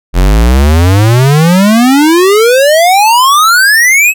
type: exponential sweep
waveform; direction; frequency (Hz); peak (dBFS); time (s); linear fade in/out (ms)
square; up; 42.43 to 2637; -4; 0.13-4.14; 50
effects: none